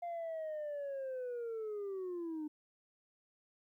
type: linear sweep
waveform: sine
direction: down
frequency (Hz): 698.5 to 298.4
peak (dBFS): -36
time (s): 0.02-2.48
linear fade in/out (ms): 10
effects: tanh soft clip ceiling -37 dBFS + 13-bit